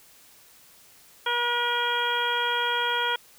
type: harmonic tone with a mistuned harmonic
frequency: 480 Hz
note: B4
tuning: 49 cents flat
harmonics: 1 / 2 / 3 / 4 / 5 / 6 / 7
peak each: -33 / -28 / -28 / -35 / -35 / -39 / -29 dBFS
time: 1.26-3.16 s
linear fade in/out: 5 ms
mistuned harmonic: 7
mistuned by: -45 cents
effects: white hiss -54 dBFS RMS until 3.38 s